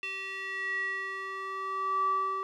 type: tone with band-pass filter sweep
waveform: square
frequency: 385.8 Hz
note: G4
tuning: 28 cents flat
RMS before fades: -33 dBFS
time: 0.03-2.43 s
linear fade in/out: 0 ms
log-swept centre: 2600 to 1000 Hz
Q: 7.2
effects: none